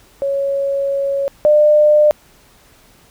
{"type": "tone pair in turn", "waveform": "sine", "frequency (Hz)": [554.4, 600.3], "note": ["C#5", "D5"], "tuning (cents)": [0, 38], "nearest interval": "minor second", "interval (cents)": 138, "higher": "second", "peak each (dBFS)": [-15, -7], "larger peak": "second", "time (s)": [[0.22, 1.28], [1.45, 2.11]], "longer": "first", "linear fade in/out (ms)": 0, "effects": ["pink hiss -49 dBFS RMS until 3.1 s"]}